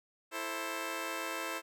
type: chord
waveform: 10% pulse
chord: A minor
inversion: second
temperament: just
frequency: 330 / 440 / 528 Hz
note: E4 / A4 / C5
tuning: +2 / 0 / +16 cents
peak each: -32 / -35 / -32 dBFS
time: 0.31-1.62 s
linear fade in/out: 50 ms
effects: none